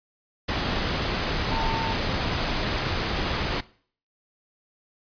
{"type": "tone in noise", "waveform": "sine", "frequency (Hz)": 901, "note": "A5", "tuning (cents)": 41, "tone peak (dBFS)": -28, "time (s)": [1.51, 1.93], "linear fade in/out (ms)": 10, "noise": "pink", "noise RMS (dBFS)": -26, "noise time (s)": [0.48, 3.61], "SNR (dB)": -5, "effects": ["noise-tail reverb RT60 0.5 s tail -20 dB re dry", "resampled to 11025 Hz"]}